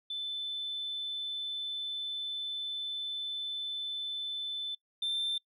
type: tone pair in turn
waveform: sine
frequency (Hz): 3520 / 3565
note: A7 / A7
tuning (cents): 0 / +22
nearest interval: unison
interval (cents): 22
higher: second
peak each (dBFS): -33 / -28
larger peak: second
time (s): 0.1-4.75 / 5.02-5.38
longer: first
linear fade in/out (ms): 5
effects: noise-tail reverb RT60 0.1 s tail -24 dB re dry + tanh soft clip ceiling -28 dBFS